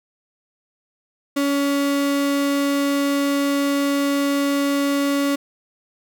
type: tone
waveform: 35% pulse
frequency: 281.6 Hz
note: C#4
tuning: 27 cents sharp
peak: -16 dBFS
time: 1.36-5.36 s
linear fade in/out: 10 ms
effects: none